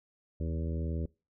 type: harmonic tone with a mistuned harmonic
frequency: 81.2 Hz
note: E2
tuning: 26 cents flat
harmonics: 1 / 2 / 3 / 4 / 5 / 6 / 7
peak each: -32 / -38 / -42 / -44 / -46 / -48 / -49 dBFS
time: 0.4-1.06 s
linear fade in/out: 5 ms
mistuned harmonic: 1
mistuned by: -79 cents
effects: noise-tail reverb RT60 0.3 s tail -24 dB re dry